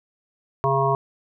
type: harmonic tone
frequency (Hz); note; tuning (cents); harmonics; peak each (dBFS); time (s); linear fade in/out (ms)
136.3; C#3; -29; 1 / 3 / 5 / 7 / 8; -24 / -24 / -24 / -24 / -24; 0.64-0.95; 0
effects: none